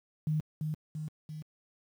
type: tone with echo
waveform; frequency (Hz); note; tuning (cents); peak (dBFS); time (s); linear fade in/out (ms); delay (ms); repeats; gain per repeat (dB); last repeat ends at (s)
sine; 154.3; D#3; -14; -26; 0.27-0.4; 0; 340; 3; -4; 1.42
effects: high-pass 100 Hz 12 dB/octave + 10-bit